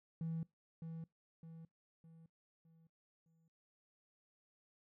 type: tone with echo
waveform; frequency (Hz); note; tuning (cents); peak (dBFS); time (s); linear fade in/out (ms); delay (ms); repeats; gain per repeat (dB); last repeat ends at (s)
triangle; 163.4; E3; -15; -35; 0.21-0.43; 2; 610; 5; -7; 3.48
effects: noise-tail reverb RT60 0.2 s tail -24 dB re dry + tanh soft clip ceiling -34 dBFS